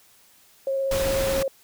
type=tone with vibrato; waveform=sine; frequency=541 Hz; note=C#5; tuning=42 cents flat; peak=-22 dBFS; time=0.67-1.48 s; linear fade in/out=2 ms; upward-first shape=sine; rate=16 Hz; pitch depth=12 cents each way
type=noise; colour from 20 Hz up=pink; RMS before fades=-28 dBFS; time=0.91-1.43 s; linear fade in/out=5 ms
effects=white hiss -56 dBFS RMS until 1.63 s